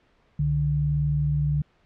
sine tone pair together, 65.4 / 146.7 Hz, C2 / D3, 0 / -2 cents, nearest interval octave + major second, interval 1398 cents, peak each -29 / -21 dBFS, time 0.39-1.62 s, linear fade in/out 5 ms, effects pink hiss -63 dBFS RMS until 1.85 s + low-pass 3000 Hz 12 dB/octave

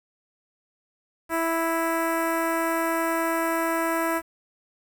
10% pulse tone with notch filter, 329.6 Hz, E4, in tune, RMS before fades -25 dBFS, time 1.29-4.22 s, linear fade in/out 50 ms, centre 4500 Hz, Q 0.6, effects 8-bit

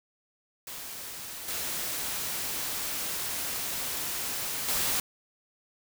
white noise with level steps, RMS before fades -40 / -33 / -28 dBFS, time 0.67-5 s, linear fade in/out 2 ms, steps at 1.48 / 4.68 s, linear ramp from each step 5 ms, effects none

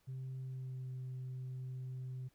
sine tone with pitch glide, 130.81 to 128.64 Hz, C3 to C3, 0 to -29 cents, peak -39 dBFS, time 0.07-2.29 s, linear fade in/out 20 ms, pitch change -29 cents, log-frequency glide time 0.37-0.88 s, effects tanh soft clip ceiling -39 dBFS + pink hiss -75 dBFS RMS until 2.34 s

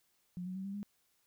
sine tone with pitch steps, 178.4 / 184.48 / 190.76 / 197.26 / 204 Hz, F3 / F#3 / G3 / G3 / G#3, +37 / -5 / -47 / +11 / -31 cents, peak -38 dBFS, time 0.37-0.83 s, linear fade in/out 0 ms, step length 92 ms, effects white hiss -75 dBFS RMS until 1.26 s

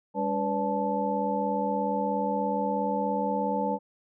sine tone cluster, 200.9 / 285.3 / 496.1 / 573 / 873 Hz, G3 / C#4 / B4 / D5 / A5, +43 / +50 / +8 / -43 / -14 cents, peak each -31 / -35 / -31 / -34 / -29 dBFS, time 0.14-3.79 s, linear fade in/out 50 ms, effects none

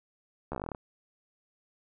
slowing click train, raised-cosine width 1 ms, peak -21 dBFS, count 12, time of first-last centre 0.52-0.748 s, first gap 13 ms, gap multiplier 1.09, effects none

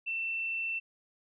sine tone, 2683 Hz, E7, 30 cents sharp, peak -31 dBFS, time 0.06-0.8 s, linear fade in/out 20 ms, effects none

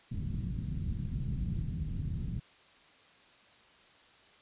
white low-pass noise, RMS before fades -35 dBFS, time 0.11-2.4 s, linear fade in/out 10 ms, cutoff 170 Hz, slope 24 dB/octave, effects white hiss -60 dBFS RMS until 4.41 s + resampled to 8000 Hz

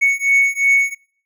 triangle beating tone pair, 2217 / 2219.8 Hz, C#7 / C#7, 0 / +2 cents, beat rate 2.8 Hz, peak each -14 dBFS, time 0.01-0.95 s, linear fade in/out 20 ms, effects noise-tail reverb RT60 0.5 s tail -23 dB re dry

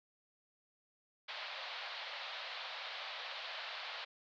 white band-pass noise, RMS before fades -45 dBFS, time 1.28-4.05 s, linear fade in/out 10 ms, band 540 to 4300 Hz, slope 48 dB/octave, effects none

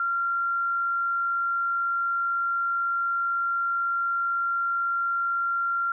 sine tone, 1379 Hz, F6, 22 cents flat, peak -23 dBFS, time 0-5.92 s, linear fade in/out 2 ms, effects none

